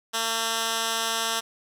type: tone with band-pass filter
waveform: 10% pulse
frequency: 226.6 Hz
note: A#3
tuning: 49 cents flat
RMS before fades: -27 dBFS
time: 0.13-1.41 s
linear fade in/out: 20 ms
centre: 5500 Hz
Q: 0.53
effects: none